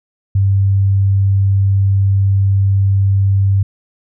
sine tone, 98 Hz, G2, in tune, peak -9 dBFS, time 0.35-3.63 s, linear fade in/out 5 ms, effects none

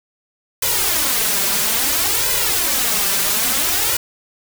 white noise with flanger, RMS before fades -18 dBFS, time 0.62-3.97 s, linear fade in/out 5 ms, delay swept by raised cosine 2 to 5.1 ms, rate 0.59 Hz, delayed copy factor +1, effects none

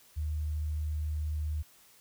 sine tone, 76.3 Hz, D#2, 33 cents flat, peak -30 dBFS, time 0.16-1.63 s, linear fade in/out 20 ms, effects white hiss -60 dBFS RMS until 2 s

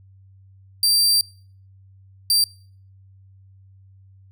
sawtooth tone bursts at uneven times, 4699 Hz, D8, in tune, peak -12 dBFS, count 2, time 0.83-1.21 / 2.3-2.44 s, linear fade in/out 2 ms, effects noise-tail reverb RT60 0.5 s tail -24 dB re dry + added 96 Hz sine -47 dBFS peak until 4.31 s

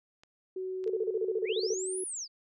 clicks, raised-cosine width 0.2 ms, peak -37 / -35 / -38 dBFS, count 3, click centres 0.235 / 0.841 / 0.877 s
sine tone, 374.1 Hz, F#4, 19 cents sharp, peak -33 dBFS, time 0.56-2.04 s, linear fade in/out 5 ms
sine tone bursts, 439.3 Hz, A4, 3 cents flat, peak -27 dBFS, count 13, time 0.86-1.739 s, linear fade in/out 5 ms, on 39 ms, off 31 ms
sine linear two-way sweep, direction up then down, 1760 to 10548 to 4459 Hz, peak -35 dBFS, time 1.44-2.28 s, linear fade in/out 50 ms, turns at 2.03 s
effects none

